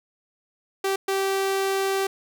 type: tone bursts at uneven times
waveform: sawtooth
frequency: 388.5 Hz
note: G4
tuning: 16 cents flat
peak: -18 dBFS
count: 2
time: 0.84-0.96 / 1.08-2.07 s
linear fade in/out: 5 ms
effects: none